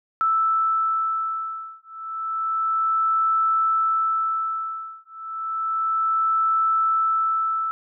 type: beating tone pair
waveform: sine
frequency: 1318.5 / 1318.81 Hz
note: E6 / E6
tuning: 0 / 0 cents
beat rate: 0.31 Hz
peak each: -23 dBFS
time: 0.21-7.71 s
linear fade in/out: 0 ms
effects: none